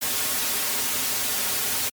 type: noise with comb filter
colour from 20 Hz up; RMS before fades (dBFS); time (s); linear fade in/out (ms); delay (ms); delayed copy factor
white; -25; 0.01-1.9; 20; 5.9; -0.85
effects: high-pass 100 Hz 12 dB/octave + MP3 96 kbps